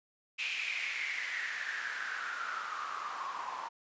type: noise with band-pass filter sweep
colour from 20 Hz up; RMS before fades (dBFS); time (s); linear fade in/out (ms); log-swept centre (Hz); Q
white; -38; 0.38-3.69; 20; 2600 to 950; 7.4
effects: resampled to 16000 Hz